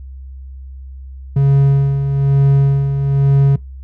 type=tone with tremolo; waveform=triangle; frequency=138.59 Hz; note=C#3; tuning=in tune; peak=-5 dBFS; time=1.36-3.56 s; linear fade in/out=5 ms; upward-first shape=sine; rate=1.1 Hz; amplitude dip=55%; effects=noise-tail reverb RT60 0.2 s tail -23 dB re dry + added 66 Hz sine -29 dBFS peak until 3.83 s